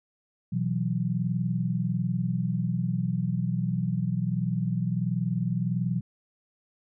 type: chord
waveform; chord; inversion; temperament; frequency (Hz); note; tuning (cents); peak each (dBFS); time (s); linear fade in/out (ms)
sine; B suspended fourth; none; equal; 123.47 / 164.81 / 185; B2 / E3 / F#3; 0 / 0 / 0; -29; 0.52-6.01; 10
effects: none